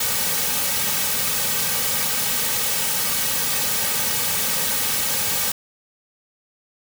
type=noise with comb filter; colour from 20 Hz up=white; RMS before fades=-22 dBFS; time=0-5.52 s; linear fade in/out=5 ms; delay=2.9 ms; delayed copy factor=-1; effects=none